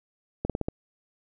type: slowing click train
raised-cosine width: 2 ms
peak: -14 dBFS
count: 5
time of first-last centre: 0.45-0.685 s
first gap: 47 ms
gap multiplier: 1.15
effects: none